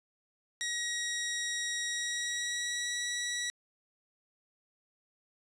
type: tone with pitch glide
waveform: 15% pulse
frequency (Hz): 1900 to 1933.2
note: A#6 to B6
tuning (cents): +33 to -38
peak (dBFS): -26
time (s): 0.61-3.5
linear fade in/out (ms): 0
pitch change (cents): +29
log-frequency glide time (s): 1.89-3.07
effects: resampled to 22050 Hz